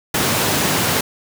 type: high-pass noise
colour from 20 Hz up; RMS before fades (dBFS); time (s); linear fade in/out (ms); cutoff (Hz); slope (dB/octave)
pink; -18; 0.14-1.01; 5; 100; 24
effects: none